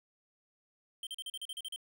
square tone bursts, 3136 Hz, G7, in tune, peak -39 dBFS, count 10, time 1.03-1.761 s, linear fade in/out 2 ms, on 38 ms, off 39 ms, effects none

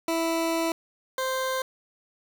20% pulse tone pair in turn, 329.6 / 521.9 Hz, E4 / C5, 0 / -4 cents, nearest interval minor sixth, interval 796 cents, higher second, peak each -19 / -21 dBFS, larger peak first, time 0.08-0.72 / 1.18-1.62 s, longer first, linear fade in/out 2 ms, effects 8-bit

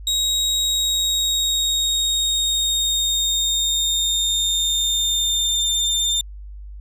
30% pulse tone with pitch glide, 3796 to 3604 Hz, A#7 to A7, +31 to +41 cents, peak -15 dBFS, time 0.07-6.21 s, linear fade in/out 2 ms, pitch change -90 cents, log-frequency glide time 0.6-5.61 s, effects added 50 Hz sine -33 dBFS peak until 6.8 s + resampled to 32000 Hz

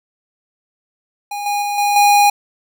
square tone with level steps, 819 Hz, G#5, 24 cents flat, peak -23 / -17 / -19 / -14 / -9 dBFS, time 1.31-2.3 s, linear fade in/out 5 ms, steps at 1.46 / 1.62 / 1.78 / 1.96 s, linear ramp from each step 2 ms, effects none

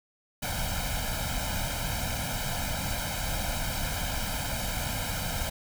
pink noise with comb filter, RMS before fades -31 dBFS, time 0.42-5.5 s, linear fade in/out 10 ms, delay 1.3 ms, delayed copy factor +1, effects none

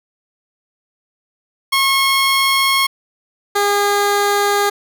15% pulse tone pair in turn, 1086 / 406.8 Hz, C#6 / G#4, -36 / -36 cents, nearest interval octave + perfect fourth, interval 1700 cents, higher first, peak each -6 / -7 dBFS, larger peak first, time 1.72-2.87 / 3.55-4.7 s, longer neither, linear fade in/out 10 ms, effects none

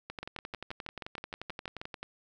two click trains, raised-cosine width 0.3 ms, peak -23 / -23 dBFS, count 11 / 23, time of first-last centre 0.23-1.815 / 0.1-2.03 s, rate 6.31 / 11.4 Hz, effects none

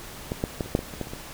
clicks, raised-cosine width 2 ms, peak -14 / -11 / -13 / -25 / -6 / -18 / -24 / -15 / -26 / -21 dBFS, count 10, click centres 0.319 / 0.439 / 0.608 / 0.66 / 0.751 / 0.791 / 0.938 / 1.013 / 1.071 / 1.135 s, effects pink hiss -41 dBFS RMS until 1.33 s

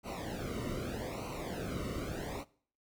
brown noise with flanger, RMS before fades -39 dBFS, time 0.03-2.45 s, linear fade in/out 50 ms, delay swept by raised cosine 0.58 to 1.22 ms, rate 0.81 Hz, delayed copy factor -1, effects noise-tail reverb RT60 0.5 s tail -21 dB re dry

